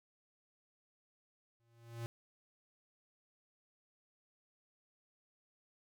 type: tone with exponential growth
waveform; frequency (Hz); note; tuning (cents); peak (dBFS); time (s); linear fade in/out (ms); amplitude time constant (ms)
square; 116.54; A#2; 0; -38; 1.6-2.06; 0; 98
effects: none